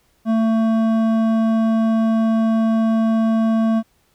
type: tone with hard clipping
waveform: sine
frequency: 223.6 Hz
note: A3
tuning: 28 cents sharp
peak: -16 dBFS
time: 0.25-3.83 s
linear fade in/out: 50 ms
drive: 10 dB
effects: pink hiss -61 dBFS RMS until 4.14 s